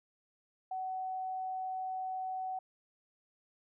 sine tone, 751 Hz, F#5, 26 cents sharp, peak -35 dBFS, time 0.71-2.59 s, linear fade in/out 5 ms, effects none

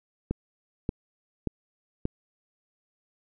click train, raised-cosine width 3 ms, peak -14 dBFS, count 4, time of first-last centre 0.31-2.054 s, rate 1.72 Hz, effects none

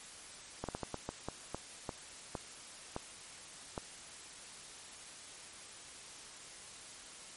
slowing click train, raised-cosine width 1 ms, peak -23 dBFS, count 12, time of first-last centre 0.64-3.778 s, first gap 47 ms, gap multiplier 1.33, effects white hiss -51 dBFS RMS until 7.36 s + MP3 48 kbps

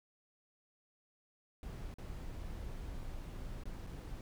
brown noise with dropouts, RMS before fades -44 dBFS, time 1.63-4.21 s, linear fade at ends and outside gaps 1 ms, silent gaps 1.941-1.984 / 3.636-3.655 / 3.866-3.87 s, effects none

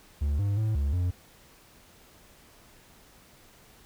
triangle tone with pitch steps, 72.2 / 100.9 / 109 / 70.5 / 89.3 Hz, D2 / G#2 / A2 / C#2 / F2, -29 / -49 / -16 / +30 / +39 cents, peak -22 dBFS, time 0.21-1.11 s, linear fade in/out 10 ms, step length 180 ms, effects pink hiss -56 dBFS RMS until 3.85 s

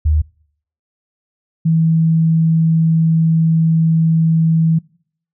sine tone pair in turn, 76.6 / 162.31 Hz, D#2 / E3, -27 / -27 cents, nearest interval octave + minor second, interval 1300 cents, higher second, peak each -10 dBFS, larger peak neither, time 0.05-0.22 / 1.65-4.79 s, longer second, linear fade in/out 10 ms, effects noise-tail reverb RT60 0.6 s tail -25 dB re dry

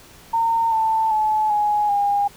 sine tone with pitch steps, 914 / 887 / 860.7 / 835.2 / 810.5 Hz, A#5 / A5 / A5 / G#5 / G#5, -34 / +14 / -38 / +10 / -42 cents, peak -16 dBFS, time 0.33-2.28 s, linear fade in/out 10 ms, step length 390 ms, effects pink hiss -46 dBFS RMS until 2.36 s

